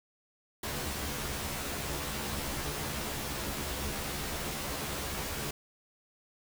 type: noise with comb filter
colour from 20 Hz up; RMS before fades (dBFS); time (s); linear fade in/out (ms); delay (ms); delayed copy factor
pink; -36; 0.63-5.51; 5; 14; +1
effects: none